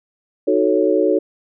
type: chord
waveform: sine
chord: D# half-diminished seventh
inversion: none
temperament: equal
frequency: 311.1 / 370 / 440 / 554.4 Hz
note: D#4 / F#4 / A4 / C#5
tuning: 0 / 0 / 0 / 0 cents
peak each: -19 / -18 / -18 / -19 dBFS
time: 0.47-1.19 s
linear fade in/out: 10 ms
effects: none